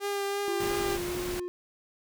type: tone with vibrato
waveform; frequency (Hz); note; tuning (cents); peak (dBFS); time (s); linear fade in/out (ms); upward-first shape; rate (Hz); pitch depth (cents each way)
sawtooth; 401.3; G4; +41; -25; 0-0.99; 50; triangle; 3; 17
type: tone with pitch glide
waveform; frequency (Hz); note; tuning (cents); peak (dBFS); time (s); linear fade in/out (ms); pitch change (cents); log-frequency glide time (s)
triangle; 349.2 to 356.7; F4 to F4; 0 to +37; -30; 0.48-1.48; 0; +37; 0.95-1.17
type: noise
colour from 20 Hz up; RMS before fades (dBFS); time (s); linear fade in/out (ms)
pink; -37; 0.6-1.4; 5
effects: none